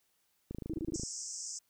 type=click train; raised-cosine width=3 ms; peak=-27 dBFS; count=15; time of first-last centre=0.51-1.034 s; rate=26.7 Hz
type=tone bursts; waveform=sine; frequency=321.3 Hz; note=E4; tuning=44 cents flat; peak=-33 dBFS; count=5; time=0.7-0.962 s; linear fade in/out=5 ms; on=30 ms; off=28 ms
type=band-pass noise; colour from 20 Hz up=pink; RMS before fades=-42 dBFS; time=0.94-1.59 s; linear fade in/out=5 ms; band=5300 to 8100 Hz; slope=96 dB/octave
effects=white hiss -75 dBFS RMS until 1.69 s